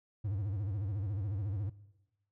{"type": "tone with vibrato", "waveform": "triangle", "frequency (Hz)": 100.2, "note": "G2", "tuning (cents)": 38, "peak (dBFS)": -30, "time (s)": [0.24, 1.7], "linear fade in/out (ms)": 10, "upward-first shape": "sine", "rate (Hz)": 14, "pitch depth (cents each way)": 150, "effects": ["noise-tail reverb RT60 1.0 s tail -19 dB re dry"]}